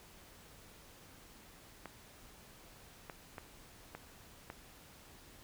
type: clicks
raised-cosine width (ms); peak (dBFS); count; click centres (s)
0.5; -29; 5; 1.857 / 3.098 / 3.382 / 3.95 / 4.501
effects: pink hiss -58 dBFS RMS until 5.43 s